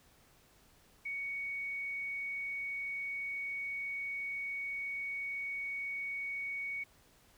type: tone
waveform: sine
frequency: 2233 Hz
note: C#7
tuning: 12 cents sharp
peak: -36 dBFS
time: 1.05-6.84 s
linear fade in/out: 10 ms
effects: pink hiss -65 dBFS RMS until 7.37 s